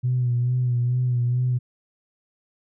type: tone with vibrato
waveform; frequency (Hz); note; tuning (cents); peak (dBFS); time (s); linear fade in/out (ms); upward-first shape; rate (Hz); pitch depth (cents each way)
sine; 123.47; B2; 0; -18; 0.03-1.59; 20; sine; 2.3; 39
effects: tanh soft clip ceiling -14 dBFS